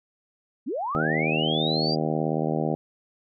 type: linear sweep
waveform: sine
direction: up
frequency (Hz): 195.5 to 4844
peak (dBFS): -26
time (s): 0.66-1.96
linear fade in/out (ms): 20
type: harmonic tone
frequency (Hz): 78.2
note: D#2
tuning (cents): +9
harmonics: 2 / 3 / 4 / 5 / 6 / 7 / 8 / 9 / 10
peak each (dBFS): -28 / -30 / -31 / -32 / -33 / -33 / -34 / -35 / -35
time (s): 0.95-2.75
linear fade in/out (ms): 0
effects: none